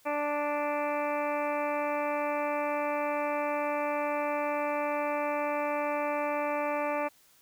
harmonic tone, 293.7 Hz, D4, in tune, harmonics 1 / 2 / 3 / 4 / 5 / 6 / 7 / 8 / 9, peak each -37 / -31 / -34 / -37 / -45 / -44 / -45 / -40 / -47 dBFS, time 0.05-7.09 s, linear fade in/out 20 ms, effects white hiss -62 dBFS RMS until 7.41 s

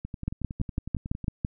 two click trains, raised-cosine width 5 ms, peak -14 / -22 dBFS, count 8 / 14, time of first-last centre 0.28-1.449 / 0.05-1.243 s, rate 5.99 / 10.9 Hz, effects none

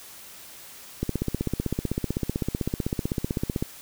click train, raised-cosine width 3 ms, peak -12 dBFS, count 42, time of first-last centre 1.03-3.625 s, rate 15.8 Hz, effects white hiss -45 dBFS RMS until 3.81 s

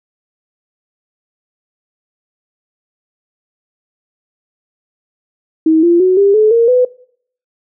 sine tone with pitch steps, 318.7 / 343.6 / 370.3 / 399.2 / 430.4 / 463.9 / 500.1 Hz, D#4 / F4 / F#4 / G4 / A4 / A#4 / B4, +42 / -28 / +1 / +32 / -38 / -8 / +22 cents, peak -6 dBFS, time 5.66-6.85 s, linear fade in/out 5 ms, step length 170 ms, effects noise-tail reverb RT60 0.6 s tail -21 dB re dry

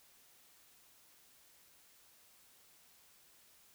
silence, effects white hiss -65 dBFS RMS until 3.74 s

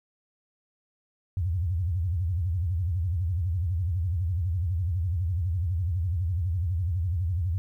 sine tone with vibrato, 87.6 Hz, F2, 6 cents sharp, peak -24 dBFS, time 1.37-7.58 s, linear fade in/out 0 ms, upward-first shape sine, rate 12 Hz, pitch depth 200 cents each way, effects 11-bit

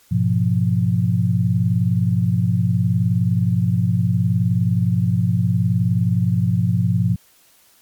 sine chord, F diminished, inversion first, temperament equal with one note detuned, 103.83 / 123.11 / 174.61 Hz, Ab2 / Cb3 / F3, 0 / -5 / 0 cents, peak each -19 dBFS, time 0.11-7.16 s, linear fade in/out 10 ms, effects white hiss -54 dBFS RMS until 7.81 s + MP3 96 kbps

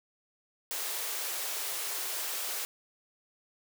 white high-pass noise, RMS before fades -35 dBFS, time 0.71-2.65 s, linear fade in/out 0 ms, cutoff 360 Hz, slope 48 dB/octave, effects none

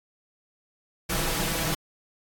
pink noise with comb filter, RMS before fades -27 dBFS, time 1.09-1.75 s, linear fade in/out 10 ms, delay 6.1 ms, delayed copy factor +0.8, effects AAC 64 kbps

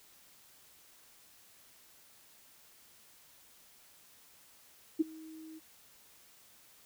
sine tone with ADSR envelope, 317.3 Hz, D#4, 34 cents sharp, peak -22 dBFS, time 4.99-5.6 s, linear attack 18 ms, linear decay 19 ms, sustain -24 dB, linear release 26 ms, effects white hiss -61 dBFS RMS until 6.85 s

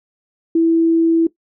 sine tone, 329.6 Hz, E4, in tune, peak -10 dBFS, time 0.55-1.27 s, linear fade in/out 5 ms, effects noise-tail reverb RT60 0.1 s tail -17 dB re dry

